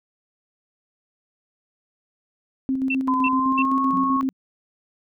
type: tone with tremolo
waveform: sine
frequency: 264.5 Hz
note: C4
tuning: 19 cents sharp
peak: -19 dBFS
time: 2.69-4.29 s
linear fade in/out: 0 ms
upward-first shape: square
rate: 7.8 Hz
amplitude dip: 40%
type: tone bursts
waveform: sine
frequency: 2688 Hz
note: E7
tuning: 33 cents sharp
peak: -21 dBFS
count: 3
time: 2.9-3.624 s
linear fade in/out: 5 ms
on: 48 ms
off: 290 ms
type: tone with pitch glide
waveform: sine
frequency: 1018 to 1097.4 Hz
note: C6 to C#6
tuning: -48 to -18 cents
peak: -20 dBFS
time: 3.08-4.21 s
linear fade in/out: 0 ms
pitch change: +130 cents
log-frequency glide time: 3.25-3.77 s
type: tone with exponential decay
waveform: sine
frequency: 185.6 Hz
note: F#3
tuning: 6 cents sharp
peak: -26 dBFS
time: 3.93-4.33 s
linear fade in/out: 5 ms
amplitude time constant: 85 ms
effects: none